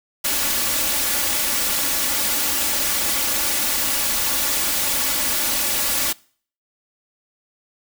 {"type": "noise with comb filter", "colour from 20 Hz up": "white", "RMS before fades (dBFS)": -21, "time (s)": [0.24, 6.13], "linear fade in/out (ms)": 10, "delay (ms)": 3.5, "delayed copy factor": 0.65, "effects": ["noise-tail reverb RT60 0.5 s tail -24 dB re dry"]}